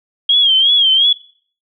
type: tone with vibrato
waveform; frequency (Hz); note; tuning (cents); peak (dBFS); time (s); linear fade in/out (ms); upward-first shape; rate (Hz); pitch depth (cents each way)
sine; 3232; G#7; -48; -8; 0.29-1.13; 5; sine; 2.8; 89
effects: noise-tail reverb RT60 0.5 s tail -20 dB re dry